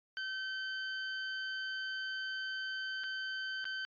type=tone with dropouts; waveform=sawtooth; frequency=1540 Hz; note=G6; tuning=31 cents flat; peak=-33 dBFS; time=0.17-3.85 s; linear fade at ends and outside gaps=0 ms; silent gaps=3.036-3.04 / 3.643-3.653 s; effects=resampled to 11025 Hz